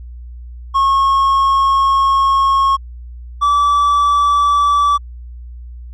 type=tone pair in turn; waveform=triangle; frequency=1090 / 1154.8 Hz; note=C#6 / D6; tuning=-29 / -30 cents; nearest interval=minor second; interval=99 cents; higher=second; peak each=-8 dBFS; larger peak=neither; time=0.74-2.77 / 3.41-4.98 s; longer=first; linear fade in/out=20 ms; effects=added 60 Hz sine -29 dBFS peak until 5.93 s + resampled to 22050 Hz